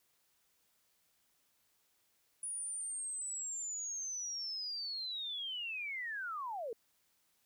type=linear sweep; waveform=sine; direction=down; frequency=9780 to 423.7 Hz; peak=-38 dBFS; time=2.43-6.73 s; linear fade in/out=2 ms; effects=white hiss -75 dBFS RMS until 7.45 s